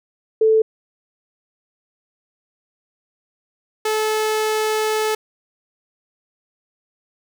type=tone pair in turn; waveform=sine / sawtooth; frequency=440 / 432.9 Hz; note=A4 / A4; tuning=0 / -28 cents; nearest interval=unison; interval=28 cents; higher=first; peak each=-11 / -14 dBFS; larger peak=first; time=0.41-0.62 / 3.85-5.15 s; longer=second; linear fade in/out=5 ms; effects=none